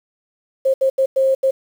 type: tone bursts at uneven times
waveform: sine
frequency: 533 Hz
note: C5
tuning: 32 cents sharp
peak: -12 dBFS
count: 5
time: 0.65-0.74 / 0.81-0.9 / 0.98-1.06 / 1.16-1.35 / 1.43-1.51 s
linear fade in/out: 10 ms
effects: 7-bit